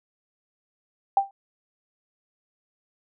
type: tone with exponential decay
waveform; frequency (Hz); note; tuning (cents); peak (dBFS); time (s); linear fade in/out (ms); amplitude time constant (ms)
sine; 788; G5; +9; -12; 1.17-1.31; 2; 29
effects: none